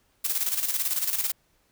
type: noise with tremolo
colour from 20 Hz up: blue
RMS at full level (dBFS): -25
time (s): 0.24-1.32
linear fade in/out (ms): 10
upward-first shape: square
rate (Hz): 18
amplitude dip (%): 60
effects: pink hiss -67 dBFS RMS until 1.71 s